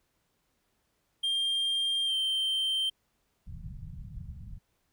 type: tone with pitch glide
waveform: triangle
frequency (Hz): 3195 to 3131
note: G7 to G7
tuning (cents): +32 to -3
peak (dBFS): -25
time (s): 1.23-2.9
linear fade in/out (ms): 10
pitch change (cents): -35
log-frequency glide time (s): 2.05-2.14
type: low-pass noise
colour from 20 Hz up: pink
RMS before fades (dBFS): -42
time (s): 3.46-4.59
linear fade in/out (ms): 20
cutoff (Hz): 180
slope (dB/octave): 48
effects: pink hiss -75 dBFS RMS until 4.92 s